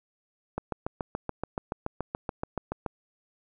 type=click train; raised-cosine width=1 ms; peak=-16 dBFS; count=17; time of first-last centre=0.58-2.862 s; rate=7.01 Hz; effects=none